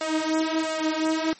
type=tone with flanger; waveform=sawtooth; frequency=316.9 Hz; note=D#4; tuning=32 cents sharp; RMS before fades=-25 dBFS; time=0.01-1.33 s; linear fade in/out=0 ms; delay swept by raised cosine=1.4 to 6.2 ms; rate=1.4 Hz; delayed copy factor=+0.75; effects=white hiss -49 dBFS RMS until 1.39 s + MP3 32 kbps